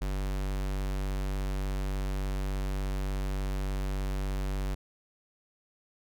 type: tone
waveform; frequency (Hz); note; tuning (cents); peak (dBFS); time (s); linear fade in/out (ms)
square; 48.28; G1; -26; -30; 0.01-4.75; 10
effects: none